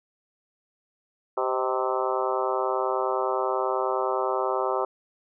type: harmonic tone with a mistuned harmonic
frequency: 130 Hz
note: C3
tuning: 11 cents flat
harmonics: 3 / 4 / 5 / 6 / 7 / 8 / 9 / 10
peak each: -29 / -30 / -31 / -32 / -32 / -33 / -34 / -34 dBFS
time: 1.37-4.85 s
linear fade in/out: 5 ms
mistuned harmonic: 5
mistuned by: -51 cents
effects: none